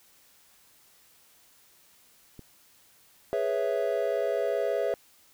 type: click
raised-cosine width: 3 ms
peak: -31 dBFS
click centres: 2.393 s
type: chord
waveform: triangle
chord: C# minor seventh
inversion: second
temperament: equal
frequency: 415.3 / 493.9 / 554.4 / 659.3 Hz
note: G#4 / B4 / C#5 / E5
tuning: 0 / 0 / 0 / 0 cents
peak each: -29 / -30 / -29 / -28 dBFS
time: 3.33-4.94 s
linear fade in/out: 0 ms
effects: white hiss -60 dBFS RMS until 5.33 s